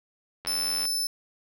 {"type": "click train", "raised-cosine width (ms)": 0.3, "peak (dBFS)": -21, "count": 36, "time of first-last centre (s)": [0.45, 0.854], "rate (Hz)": 86.7}
{"type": "tone", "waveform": "sawtooth", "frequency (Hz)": 5274, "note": "E8", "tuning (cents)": 0, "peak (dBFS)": -23, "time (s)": [0.47, 1.07], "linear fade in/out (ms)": 2}
{"effects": []}